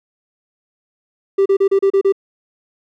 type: tone bursts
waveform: triangle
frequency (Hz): 391.8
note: G4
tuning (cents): -1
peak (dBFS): -7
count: 7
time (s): 1.38-2.124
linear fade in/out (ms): 10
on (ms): 78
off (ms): 33
effects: tanh soft clip ceiling -4 dBFS